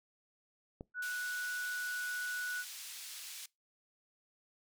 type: click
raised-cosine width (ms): 2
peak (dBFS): -30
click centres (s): 0.809
type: tone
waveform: sine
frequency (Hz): 1475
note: F#6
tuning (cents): -6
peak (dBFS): -36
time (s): 0.94-2.65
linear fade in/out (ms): 50
type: band-pass noise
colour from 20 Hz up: pink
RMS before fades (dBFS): -47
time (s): 1.02-3.46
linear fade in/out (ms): 5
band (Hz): 3200 to 16000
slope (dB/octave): 12
effects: noise-tail reverb RT60 0.2 s tail -23 dB re dry